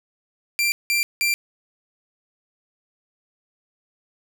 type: tone bursts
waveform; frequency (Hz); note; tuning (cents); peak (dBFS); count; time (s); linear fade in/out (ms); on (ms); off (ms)
sawtooth; 2364; D7; +11; -15; 3; 0.59-1.34; 0; 130; 180
effects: none